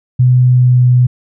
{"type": "tone with pitch glide", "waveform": "sine", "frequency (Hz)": [125.8, 124.57], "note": ["B2", "B2"], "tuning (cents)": [32, 15], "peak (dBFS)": -5, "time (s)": [0.19, 1.07], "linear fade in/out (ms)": 10, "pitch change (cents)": -17, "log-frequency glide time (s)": [0.44, 0.86], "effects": []}